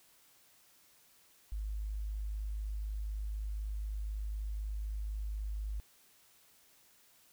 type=tone; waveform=sine; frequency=52 Hz; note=G#1; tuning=3 cents sharp; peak=-35 dBFS; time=1.52-5.8 s; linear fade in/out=0 ms; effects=white hiss -65 dBFS RMS until 7.32 s